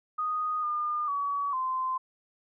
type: tone with pitch steps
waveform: sine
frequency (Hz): 1241 / 1210 / 1134 / 1036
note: D#6 / D#6 / C#6 / C6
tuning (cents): -5 / -49 / +39 / -17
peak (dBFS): -27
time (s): 0.18-1.98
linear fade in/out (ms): 10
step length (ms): 450
effects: none